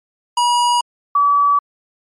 square / sine tone pair in turn, 964 / 1146.4 Hz, B5 / D6, -42 / -42 cents, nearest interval minor third, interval 300 cents, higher second, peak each -13 / -10 dBFS, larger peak second, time 0.37-0.81 / 1.15-1.59 s, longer neither, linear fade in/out 5 ms, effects MP3 48 kbps

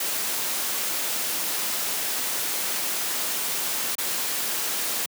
white noise with dropouts, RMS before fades -27 dBFS, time 0-5.06 s, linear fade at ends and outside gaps 5 ms, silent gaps 3.953-3.982 s, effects high-pass 200 Hz 12 dB/octave

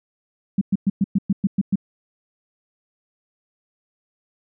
sine tone bursts, 196 Hz, G3, in tune, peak -14 dBFS, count 9, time 0.58-1.757 s, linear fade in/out 5 ms, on 33 ms, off 110 ms, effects none

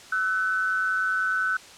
sine tone pair together, 1314 / 1504.3 Hz, E6 / F#6, -6 / +28 cents, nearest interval major second, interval 234 cents, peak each -29 / -23 dBFS, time 0.12-1.57 s, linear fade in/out 5 ms, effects white hiss -46 dBFS RMS until 1.77 s + low-pass 7000 Hz 12 dB/octave

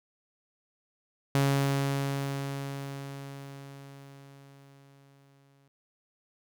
sawtooth tone with exponential decay, 138.59 Hz, C#3, in tune, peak -18 dBFS, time 1.35-5.68 s, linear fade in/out 0 ms, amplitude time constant 940 ms, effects none

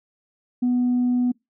sine tone, 246.9 Hz, B3, in tune, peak -16 dBFS, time 0.62-1.32 s, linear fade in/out 10 ms, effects noise-tail reverb RT60 0.2 s tail -26 dB re dry + tanh soft clip ceiling -15 dBFS

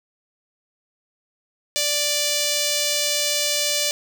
5% pulse tone with notch filter, 587.3 Hz, D5, in tune, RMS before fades -22 dBFS, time 1.76-3.91 s, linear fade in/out 0 ms, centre 1300 Hz, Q 0.59, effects none

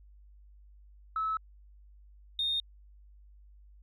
sine tone pair in turn, 1300 / 3677 Hz, E6 / A#7, -24 / -24 cents, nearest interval octave + tritone, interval 1800 cents, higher second, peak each -28 / -27 dBFS, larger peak second, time 1.16-1.37 / 2.39-2.6 s, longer neither, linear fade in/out 2 ms, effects tanh soft clip ceiling -23 dBFS + added 50 Hz sine -53 dBFS peak until 3.82 s

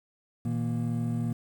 triangle tone cluster, 117.7 / 160.4 / 234.8 Hz, A#2 / E3 / A#3, +17 / -47 / +13 cents, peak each -28 / -32 / -29 dBFS, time 0.45-1.33 s, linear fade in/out 5 ms, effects 9-bit

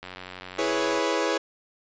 click train, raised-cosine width 0.3 ms, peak -22 dBFS, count 89, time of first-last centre 0.03-0.987 s, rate 92 Hz
sawtooth chord, C# minor seventh, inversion first, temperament equal, 329.6 / 415.3 / 493.9 / 554.4 Hz, E4 / G#4 / B4 / C#5, 0 / 0 / 0 / 0 cents, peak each -25 dBFS, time 0.58-1.38 s, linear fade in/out 10 ms
effects resampled to 16000 Hz

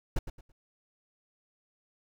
brown noise with echo, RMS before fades -27 dBFS, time 0.16-0.19 s, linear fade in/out 5 ms, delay 110 ms, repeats 3, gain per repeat -11 dB, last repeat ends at 0.52 s, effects none

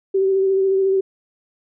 sine tone with vibrato, 385.4 Hz, G4, 29 cents flat, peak -14 dBFS, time 0.14-1.01 s, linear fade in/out 10 ms, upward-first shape sine, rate 14 Hz, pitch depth 21 cents each way, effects none

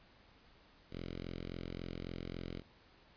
5% pulse tone with notch filter, 43.65 Hz, F1, in tune, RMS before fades -44 dBFS, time 0.9-2.63 s, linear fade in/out 50 ms, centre 960 Hz, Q 0.59, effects pink hiss -64 dBFS RMS until 3.16 s + resampled to 11025 Hz

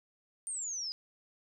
sine exponential sweep, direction down, 9020 to 4899 Hz, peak -35 dBFS, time 0.47-0.92 s, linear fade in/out 0 ms, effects none

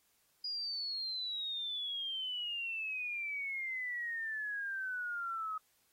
sine exponential sweep, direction down, 4912 to 1263 Hz, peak -36 dBFS, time 0.44-5.58 s, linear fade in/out 5 ms, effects white hiss -73 dBFS RMS until 5.92 s + AAC 48 kbps

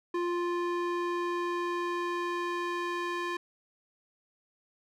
square tone with band-pass filter sweep, 349.2 Hz, F4, in tune, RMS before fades -32 dBFS, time 0.14-3.37 s, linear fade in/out 5 ms, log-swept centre 740 to 1500 Hz, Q 0.84, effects none

